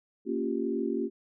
sine chord, G half-diminished seventh, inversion first, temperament equal with one note detuned, 231.3 / 277.2 / 349.2 / 392 Hz, Bb3 / Db4 / F4 / G4, -13 / 0 / 0 / 0 cents, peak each -33 dBFS, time 0.25-1.1 s, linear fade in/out 50 ms, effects none

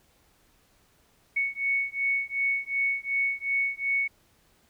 sine beating tone pair, 2217 / 2219.7 Hz, C#7 / C#7, 0 / +2 cents, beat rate 2.7 Hz, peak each -28 dBFS, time 1.36-4.08 s, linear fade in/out 10 ms, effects pink hiss -64 dBFS RMS until 4.69 s

